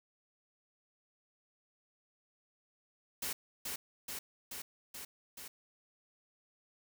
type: noise with echo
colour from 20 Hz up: white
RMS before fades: -38 dBFS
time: 3.22-3.33 s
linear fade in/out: 5 ms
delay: 430 ms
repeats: 5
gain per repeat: -2 dB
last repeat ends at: 5.48 s
effects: none